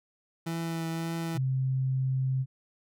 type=tone with vibrato; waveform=30% pulse; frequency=165 Hz; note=E3; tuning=2 cents sharp; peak=-28 dBFS; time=0.46-1.38 s; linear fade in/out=10 ms; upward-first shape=triangle; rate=1.8 Hz; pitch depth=15 cents each way
type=tone; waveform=sine; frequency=131.5 Hz; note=C3; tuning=9 cents sharp; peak=-25 dBFS; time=1.34-2.46 s; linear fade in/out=50 ms
effects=none